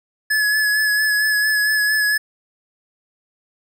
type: tone with vibrato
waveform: square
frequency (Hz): 1706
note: G#6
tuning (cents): +46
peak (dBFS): -16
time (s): 0.3-2.18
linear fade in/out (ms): 10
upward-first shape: sine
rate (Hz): 4.4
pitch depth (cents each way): 26
effects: none